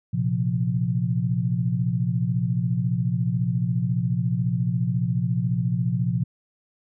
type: chord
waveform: sine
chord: Bb suspended second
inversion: none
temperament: equal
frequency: 116.54 / 130.81 / 174.61 Hz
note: Bb2 / C3 / F3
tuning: 0 / 0 / 0 cents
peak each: -25 dBFS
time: 0.13-6.24 s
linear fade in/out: 10 ms
effects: none